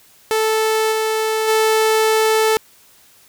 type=tone with level steps; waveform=sawtooth; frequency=438.7 Hz; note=A4; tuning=5 cents flat; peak=-11 / -13 / -9 dBFS; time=0.31-2.57 s; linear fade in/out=0 ms; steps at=0.91 / 1.47 s; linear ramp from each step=20 ms; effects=white hiss -50 dBFS RMS until 3.28 s